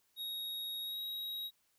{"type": "tone with pitch glide", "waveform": "square", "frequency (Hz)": [3769, 3815], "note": ["A#7", "A#7"], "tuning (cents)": [18, 39], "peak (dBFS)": -39, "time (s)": [0.16, 1.51], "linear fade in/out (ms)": 50, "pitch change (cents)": 21, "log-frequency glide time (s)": [0.82, 0.99], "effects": ["white hiss -75 dBFS RMS until 1.78 s"]}